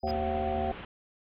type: tone with exponential growth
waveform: triangle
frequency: 4978 Hz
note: D#8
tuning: in tune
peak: -36 dBFS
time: 0-0.11 s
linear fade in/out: 5 ms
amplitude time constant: 23 ms
type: harmonic tone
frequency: 76.2 Hz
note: D#2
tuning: 36 cents flat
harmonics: 1 / 3 / 5 / 7 / 9 / 10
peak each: -36 / -37 / -36 / -37 / -33 / -33 dBFS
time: 0.03-0.72 s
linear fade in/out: 5 ms
type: low-pass noise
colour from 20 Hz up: pink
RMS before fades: -43 dBFS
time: 0.07-0.85 s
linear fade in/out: 2 ms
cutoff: 3300 Hz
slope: 48 dB/octave
effects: none